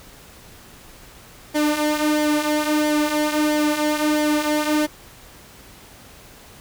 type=tone with flanger; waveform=sawtooth; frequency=301.2 Hz; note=D4; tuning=44 cents sharp; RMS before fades=-20 dBFS; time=1.54-4.87 s; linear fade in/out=20 ms; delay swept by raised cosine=0.74 to 4.14 ms; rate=1.5 Hz; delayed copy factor=-0.6; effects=pink hiss -45 dBFS RMS until 6.6 s